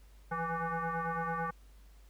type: tone with frequency modulation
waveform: sine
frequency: 170 Hz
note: F3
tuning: 46 cents flat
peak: -32 dBFS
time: 0.31-1.51 s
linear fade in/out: 10 ms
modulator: 331 Hz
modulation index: 4.2
effects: added 50 Hz sine -54 dBFS peak until 2.09 s + pink hiss -67 dBFS RMS until 2.09 s